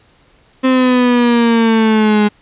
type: exponential sweep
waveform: 35% pulse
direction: down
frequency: 261.6 to 207.7 Hz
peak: -7 dBFS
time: 0.63-2.29 s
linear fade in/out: 20 ms
effects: pink hiss -51 dBFS RMS until 2.41 s + resampled to 8000 Hz